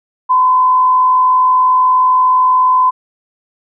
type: tone with frequency modulation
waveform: sine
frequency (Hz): 1017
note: C6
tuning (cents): -50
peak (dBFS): -7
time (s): 0.29-2.91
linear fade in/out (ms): 20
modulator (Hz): 52.8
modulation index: 0.27
effects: none